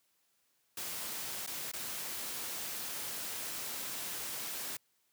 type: noise with dropouts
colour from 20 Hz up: white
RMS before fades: -40 dBFS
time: 0.77-4.77 s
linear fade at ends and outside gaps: 5 ms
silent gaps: 1.465-1.473 / 1.717-1.734 s
effects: white hiss -75 dBFS RMS until 5.12 s + high-pass 100 Hz 12 dB/octave